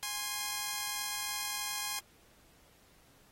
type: tone pair together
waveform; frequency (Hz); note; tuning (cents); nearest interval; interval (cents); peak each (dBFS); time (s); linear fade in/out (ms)
5% pulse; 824.4 / 1053; G#5 / C6; -13 / +11; major third; 424; -26; 0.03-1.99; 0
effects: pink hiss -64 dBFS RMS until 3.31 s + AAC 48 kbps